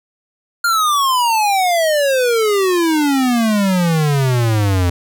square exponential sweep, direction down, 1419 to 86.2 Hz, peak -13 dBFS, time 0.64-4.9 s, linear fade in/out 5 ms, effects none

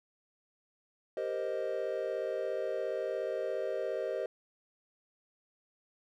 triangle chord, C minor seventh, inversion second, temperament equal, 392 / 466.2 / 523.3 / 622.3 Hz, G4 / Bb4 / C5 / Eb5, 0 / 0 / 0 / 0 cents, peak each -37 / -37 / -35 / -35 dBFS, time 1.17-4.26 s, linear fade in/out 2 ms, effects none

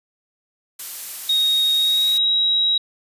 blue noise, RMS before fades -30 dBFS, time 0.79-2.18 s, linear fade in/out 5 ms
sine tone with pitch glide, 3748 to 3842 Hz, A#7 to B7, +9 to -48 cents, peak -15 dBFS, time 1.29-2.78 s, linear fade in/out 5 ms, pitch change +43 cents, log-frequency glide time 1.73-2.32 s
effects resampled to 32000 Hz

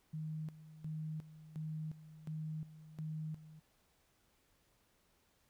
sine tone with tremolo, 156 Hz, D#3, 5 cents sharp, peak -39 dBFS, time 0.13-3.6 s, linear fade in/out 10 ms, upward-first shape square, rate 1.4 Hz, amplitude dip 80%, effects pink hiss -74 dBFS RMS until 5.49 s

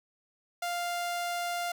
sawtooth tone, 698.5 Hz, F5, in tune, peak -27 dBFS, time 0.62-1.72 s, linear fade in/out 5 ms, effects none

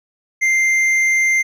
triangle tone with hard clipping, 2093 Hz, C7, in tune, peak -14 dBFS, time 0.41-1.43 s, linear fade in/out 20 ms, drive 9 dB, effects none

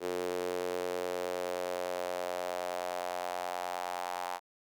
sawtooth tone with high-pass filter sweep, 89.6 Hz, F2, 45 cents sharp, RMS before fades -36 dBFS, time 0-4.4 s, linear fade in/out 50 ms, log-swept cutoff 410 to 820 Hz, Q 3.8, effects none

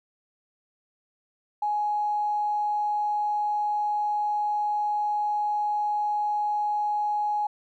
triangle tone with tanh clipping, 836 Hz, G#5, 11 cents sharp, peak -23 dBFS, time 1.62-7.47 s, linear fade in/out 5 ms, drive 3 dB, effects none

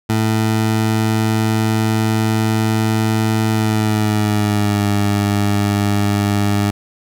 20% pulse tone with pitch glide, 110 to 102.04 Hz, A2 to G#2, 0 to -30 cents, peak -9 dBFS, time 0.09-6.71 s, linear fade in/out 10 ms, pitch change -130 cents, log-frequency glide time 3.49-4.89 s, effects none

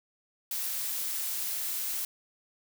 blue noise, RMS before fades -33 dBFS, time 0.51-2.05 s, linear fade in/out 2 ms, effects none

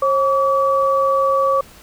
sine tone pair together, 539.9 / 1144 Hz, C#5 / D6, -46 / -46 cents, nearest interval octave + minor second, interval 1300 cents, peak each -16 dBFS, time 0.02-1.61 s, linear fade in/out 5 ms, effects pink hiss -44 dBFS RMS until 1.82 s

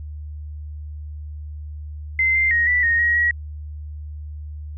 sine tone with pitch steps, 2071 / 2089 / 1878 / 1969 / 1859 / 1894 / 1911 Hz, C7 / C7 / A#6 / B6 / A#6 / A#6 / A#6, -18 / -3 / +12 / -6 / -5 / +27 / +43 cents, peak -15 dBFS, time 2.19-3.31 s, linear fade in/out 2 ms, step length 160 ms, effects added 75 Hz sine -30 dBFS peak until 4.77 s

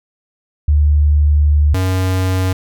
sine / square tone pair in turn, 74 / 93.23 Hz, D2 / F#2, +14 / +14 cents, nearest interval major third, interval 400 cents, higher second, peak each -8 / -14 dBFS, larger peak first, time 0.68-1.74 / 1.74-2.53 s, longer first, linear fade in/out 5 ms, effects none

